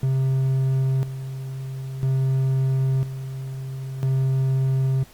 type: tone with tremolo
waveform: triangle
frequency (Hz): 132.8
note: C3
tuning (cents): +26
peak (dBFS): -16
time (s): 0.03-5.04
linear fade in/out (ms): 2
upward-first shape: square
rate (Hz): 0.5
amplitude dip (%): 70
effects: pink hiss -50 dBFS RMS until 5.13 s + Opus 48 kbps